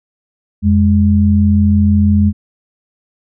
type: tone pair together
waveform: sine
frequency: 87 / 206.9 Hz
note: F2 / G#3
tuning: -6 / -6 cents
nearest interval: octave + minor third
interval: 1500 cents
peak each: -10 dBFS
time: 0.62-2.33 s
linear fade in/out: 50 ms
effects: none